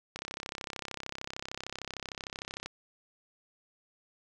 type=click train; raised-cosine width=0.2 ms; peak=-20 dBFS; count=84; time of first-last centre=0.16-2.66 s; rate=33.2 Hz; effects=none